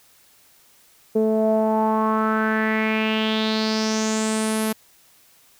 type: tone with low-pass filter sweep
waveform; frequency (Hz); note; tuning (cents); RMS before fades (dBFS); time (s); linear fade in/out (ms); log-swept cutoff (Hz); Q
sawtooth; 218.5; A3; -12; -21; 1.15-4.73; 10; 480 to 12000; 4.8
effects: white hiss -55 dBFS RMS until 5.59 s